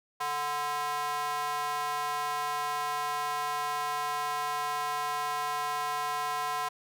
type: tone with high-pass filter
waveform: square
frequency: 147 Hz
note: D3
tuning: 2 cents sharp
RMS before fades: -32 dBFS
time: 0.2-6.69 s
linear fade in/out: 10 ms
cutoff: 920 Hz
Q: 4
effects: none